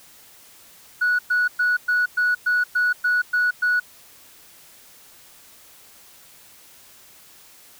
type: tone bursts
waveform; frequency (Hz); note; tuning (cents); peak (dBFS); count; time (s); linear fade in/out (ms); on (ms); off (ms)
sine; 1468; F#6; -14; -15; 10; 1.01-3.8; 10; 180; 110
effects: tanh soft clip ceiling -14 dBFS + white hiss -49 dBFS RMS until 7.79 s